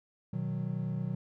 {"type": "chord", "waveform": "triangle", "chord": "B major", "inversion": "none", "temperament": "equal", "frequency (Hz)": [123.47, 155.56, 185], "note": ["B2", "D#3", "F#3"], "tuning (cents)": [0, 0, 0], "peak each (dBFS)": -34, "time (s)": [0.33, 1.15], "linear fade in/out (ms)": 5, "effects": []}